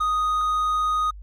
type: tone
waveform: triangle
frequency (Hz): 1244.5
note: D#6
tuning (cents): 0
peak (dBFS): -18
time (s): 0-1.11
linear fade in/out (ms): 10
effects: added 50 Hz sine -37 dBFS peak until 1.22 s + Opus 24 kbps